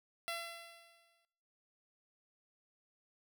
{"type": "tone with exponential decay", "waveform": "10% pulse", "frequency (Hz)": 677, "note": "E5", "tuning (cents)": 46, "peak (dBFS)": -28, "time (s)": [0.28, 1.25], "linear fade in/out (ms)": 0, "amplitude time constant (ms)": 210, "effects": ["noise-tail reverb RT60 1.0 s tail -20 dB re dry"]}